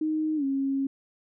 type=tone with pitch glide; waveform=sine; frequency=311.1 to 272.4 Hz; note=D#4 to C#4; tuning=0 to -30 cents; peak=-24 dBFS; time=0.01-0.87 s; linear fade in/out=5 ms; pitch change=-230 cents; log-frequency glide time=0.36-0.44 s; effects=none